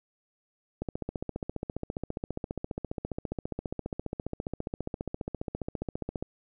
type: click train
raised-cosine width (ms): 2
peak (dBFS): -19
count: 81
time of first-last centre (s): 0.82-6.225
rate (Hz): 14.8
effects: none